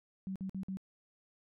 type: tone bursts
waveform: sine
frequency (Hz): 190.7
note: G3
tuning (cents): -47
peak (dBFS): -36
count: 4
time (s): 0.27-0.771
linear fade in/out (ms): 0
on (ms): 87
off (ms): 51
effects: none